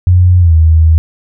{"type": "tone with pitch glide", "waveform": "sine", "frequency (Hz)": [90, 80.18], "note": ["F#2", "E2"], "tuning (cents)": [-47, -47], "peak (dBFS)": -3, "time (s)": [0.07, 0.98], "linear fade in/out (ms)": 0, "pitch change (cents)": -200, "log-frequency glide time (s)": [0.39, 0.54], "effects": []}